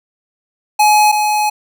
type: tone pair in turn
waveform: square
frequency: 844 / 844 Hz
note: G#5 / G#5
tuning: +28 / +28 cents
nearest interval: unison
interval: 0 cents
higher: neither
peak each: -8 / -13 dBFS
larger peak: first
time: 0.79-1.12 / 1.12-1.5 s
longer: second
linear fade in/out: 10 ms
effects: none